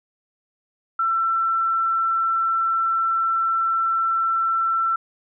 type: tone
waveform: sine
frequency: 1342 Hz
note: E6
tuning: 31 cents sharp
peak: -18 dBFS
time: 0.99-4.96 s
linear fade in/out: 5 ms
effects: none